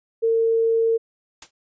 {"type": "tone", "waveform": "sine", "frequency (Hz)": 454.3, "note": "A#4", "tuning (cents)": -45, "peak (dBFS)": -16, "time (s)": [0.22, 0.98], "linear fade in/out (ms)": 20}
{"type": "noise with exponential decay", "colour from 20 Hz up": "white", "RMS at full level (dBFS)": -32, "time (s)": [1.42, 1.51], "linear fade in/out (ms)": 5, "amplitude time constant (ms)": 19}
{"effects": ["resampled to 16000 Hz"]}